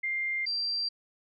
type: tone pair in turn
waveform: sine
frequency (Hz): 2100 / 4714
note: C7 / D8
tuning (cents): +6 / +6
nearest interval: octave + major second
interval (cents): 1400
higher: second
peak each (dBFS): -28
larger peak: neither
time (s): 0.03-0.46 / 0.46-0.89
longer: neither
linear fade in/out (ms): 10
effects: none